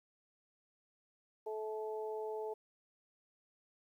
harmonic tone, 216.8 Hz, A3, 25 cents flat, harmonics 2 / 3 / 4, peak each -39 / -48 / -46 dBFS, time 1.46-2.54 s, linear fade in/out 10 ms, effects 12-bit

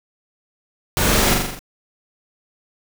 pink noise with echo, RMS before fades -19 dBFS, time 0.97-1.34 s, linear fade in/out 0 ms, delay 42 ms, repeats 6, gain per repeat -3 dB, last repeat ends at 1.592 s, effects none

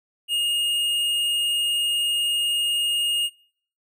sine tone with tanh clipping, 2848 Hz, F7, 33 cents sharp, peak -22 dBFS, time 0.28-3.3 s, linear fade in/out 50 ms, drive 11 dB, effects noise-tail reverb RT60 0.6 s tail -24 dB re dry

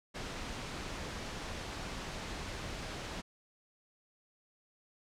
pink noise, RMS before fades -41 dBFS, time 0.14-3.22 s, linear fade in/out 20 ms, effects low-pass 6000 Hz 12 dB/octave

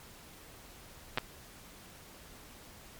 clicks, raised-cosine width 0.3 ms, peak -14 dBFS, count 2, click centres 1.175 / 1.183 s, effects pink hiss -53 dBFS RMS until 2.99 s + MP3 96 kbps

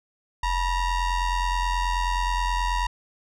square ring-modulated tone, 463.3 Hz, A#4, 11 cents flat, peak -20 dBFS, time 0.43-2.87 s, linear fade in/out 5 ms, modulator 508 Hz, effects low-pass 7000 Hz 12 dB/octave

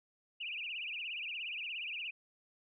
sine tone with vibrato, 2637 Hz, E7, in tune, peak -38 dBFS, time 0.4-2.11 s, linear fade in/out 10 ms, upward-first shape triangle, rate 17 Hz, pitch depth 220 cents each way, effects none

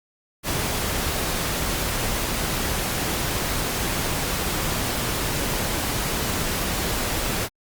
pink noise, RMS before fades -25 dBFS, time 0.43-7.49 s, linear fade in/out 50 ms, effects Opus 48 kbps

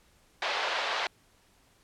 pink band-pass noise, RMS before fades -31 dBFS, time 0.42-1.07 s, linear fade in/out 2 ms, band 570 to 4300 Hz, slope 24 dB/octave, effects pink hiss -64 dBFS RMS until 1.83 s + low-pass 12000 Hz 12 dB/octave

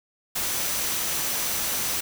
sine tone in noise, 5950 Hz, F#8, 9 cents sharp, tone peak -36 dBFS, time 0.44-1.98 s, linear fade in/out 10 ms, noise white, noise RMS -27 dBFS, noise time 0.35-2.01 s, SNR -12 dB, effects none

